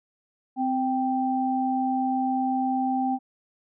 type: tone pair together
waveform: sine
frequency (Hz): 258.5 / 784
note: C4 / G5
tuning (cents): -21 / 0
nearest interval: octave + perfect fifth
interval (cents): 1921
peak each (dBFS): -25 / -25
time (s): 0.56-3.19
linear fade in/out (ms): 50
effects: none